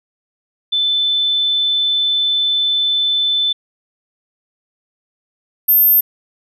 sine tone pair in turn, 3520 / 13290 Hz, A7 / G#9, 0 / 0 cents, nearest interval octave + major seventh, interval 2300 cents, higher second, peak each -13 / -8 dBFS, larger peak second, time 0.72-3.53 / 5.68-6.01 s, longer first, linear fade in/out 10 ms, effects none

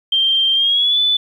sine tone with pitch glide, 3162 to 3488 Hz, G7 to A7, +14 to -16 cents, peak -12 dBFS, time 0.12-1.17 s, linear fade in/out 5 ms, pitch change +170 cents, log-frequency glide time 0.54-0.99 s, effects 8-bit

